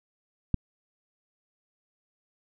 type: click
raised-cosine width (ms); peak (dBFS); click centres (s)
5; -11; 0.543
effects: none